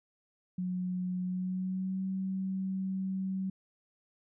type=tone with pitch glide; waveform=sine; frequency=182 to 190.17 Hz; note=F#3 to F#3; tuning=-28 to +48 cents; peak=-31 dBFS; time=0.58-3.5 s; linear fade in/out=5 ms; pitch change=+76 cents; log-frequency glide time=1.23-2.04 s; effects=none